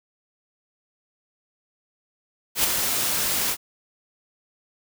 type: noise with ADSR envelope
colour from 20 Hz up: white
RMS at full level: -18 dBFS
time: 2.55-3.57 s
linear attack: 89 ms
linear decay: 11 ms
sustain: -6 dB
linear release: 59 ms
effects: none